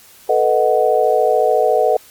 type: chord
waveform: sine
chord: B dominant seventh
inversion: third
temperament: equal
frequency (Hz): 440 / 493.9 / 622.3 / 740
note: A4 / B4 / D#5 / F#5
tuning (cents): 0 / 0 / 0 / 0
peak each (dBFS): -17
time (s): 0.29-1.97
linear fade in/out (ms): 5
effects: white hiss -45 dBFS RMS until 2.1 s + Opus 48 kbps